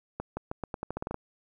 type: accelerating click train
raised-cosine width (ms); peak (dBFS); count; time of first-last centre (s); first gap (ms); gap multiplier
1; -19; 12; 0.2-1.144; 170; 0.85
effects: 10-bit